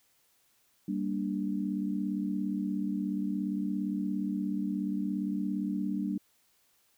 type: chord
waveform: sine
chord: G minor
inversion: none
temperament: equal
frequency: 196 / 233.1 / 293.7 Hz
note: G3 / Bb3 / D4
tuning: 0 / 0 / 0 cents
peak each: -32 / -36 / -34 dBFS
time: 0.88-6.18 s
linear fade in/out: 5 ms
effects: white hiss -69 dBFS RMS until 6.97 s